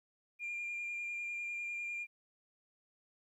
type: tone with vibrato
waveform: sine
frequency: 2400 Hz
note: D7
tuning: 37 cents sharp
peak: -36 dBFS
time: 0.39-2.07 s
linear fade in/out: 50 ms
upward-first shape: square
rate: 10 Hz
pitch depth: 12 cents each way
effects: tanh soft clip ceiling -35 dBFS + 13-bit